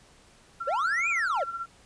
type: tone with tremolo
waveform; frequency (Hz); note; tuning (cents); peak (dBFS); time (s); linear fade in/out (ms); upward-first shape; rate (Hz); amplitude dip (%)
sine; 1363; F6; -43; -29; 0.6-1.66; 10; sine; 16; 65
type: linear two-way sweep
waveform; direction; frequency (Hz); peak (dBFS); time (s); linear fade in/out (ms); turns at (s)
triangle; up then down; 490 to 2500 to 490; -23; 0.67-1.44; 10; 1.09
effects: pink hiss -57 dBFS RMS until 1.85 s + resampled to 22050 Hz